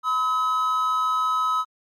triangle tone pair together, 1006 / 1280.4 Hz, B5 / D#6, +32 / +49 cents, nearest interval major third, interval 417 cents, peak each -26 / -19 dBFS, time 0.03-1.65 s, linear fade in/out 50 ms, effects Opus 48 kbps

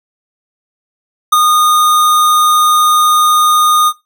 square tone with ADSR envelope, 1228 Hz, D#6, 23 cents flat, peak -4 dBFS, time 1.32-3.93 s, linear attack 9 ms, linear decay 18 ms, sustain -4 dB, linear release 55 ms, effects noise-tail reverb RT60 0.2 s tail -17 dB re dry

